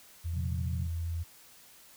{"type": "tone", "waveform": "sine", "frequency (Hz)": 83.7, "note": "E2", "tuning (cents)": 27, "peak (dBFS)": -31, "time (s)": [0.24, 1.24], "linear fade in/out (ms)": 20}
{"type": "chord", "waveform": "sine", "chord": "Bb suspended second", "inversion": "none", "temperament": "equal", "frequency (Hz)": [116.54, 130.81, 174.61], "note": ["Bb2", "C3", "F3"], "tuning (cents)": [0, 0, 0], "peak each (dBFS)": [-38, -38, -40], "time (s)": [0.32, 0.89], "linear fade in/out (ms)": 50}
{"effects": ["white hiss -56 dBFS RMS until 1.96 s"]}